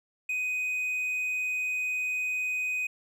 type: tone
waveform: triangle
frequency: 2501 Hz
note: D#7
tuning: 8 cents sharp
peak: -26 dBFS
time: 0.29-2.87 s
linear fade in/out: 5 ms
effects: none